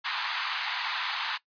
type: band-pass noise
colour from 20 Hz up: pink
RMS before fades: -32 dBFS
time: 0.04-1.38 s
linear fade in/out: 20 ms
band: 880 to 4600 Hz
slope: 48 dB/octave
effects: noise-tail reverb RT60 0.1 s tail -19 dB re dry + resampled to 11025 Hz